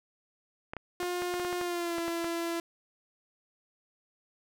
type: clicks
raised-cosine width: 0.5 ms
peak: -22 dBFS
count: 12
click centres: 0.735 / 0.767 / 1.03 / 1.221 / 1.34 / 1.398 / 1.449 / 1.528 / 1.613 / 1.983 / 2.081 / 2.244 s
type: tone with pitch glide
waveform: sawtooth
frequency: 355.7 to 337.1 Hz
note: F4 to E4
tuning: +32 to +39 cents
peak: -27 dBFS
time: 1-2.6 s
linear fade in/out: 2 ms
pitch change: -93 cents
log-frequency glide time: 1.59-1.98 s
effects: none